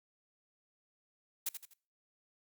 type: noise with echo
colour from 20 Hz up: blue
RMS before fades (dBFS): -34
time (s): 1.46-1.49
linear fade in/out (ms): 5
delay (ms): 82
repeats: 3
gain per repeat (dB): -8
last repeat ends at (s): 1.736
effects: noise-tail reverb RT60 0.4 s tail -22 dB re dry + Opus 48 kbps